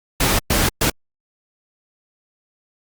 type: noise bursts at uneven times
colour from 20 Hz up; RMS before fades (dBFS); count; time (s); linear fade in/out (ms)
pink; -17; 3; 0.2-0.39 / 0.5-0.69 / 0.81-0.9; 5
effects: Opus 48 kbps